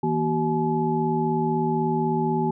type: tone cluster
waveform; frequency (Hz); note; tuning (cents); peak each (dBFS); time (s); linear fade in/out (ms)
sine; 161.6 / 237.7 / 380.2 / 853; E3 / A#3 / F#4 / G#5; -34 / +34 / +47 / +46; -26; 0.03-2.51; 5
effects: none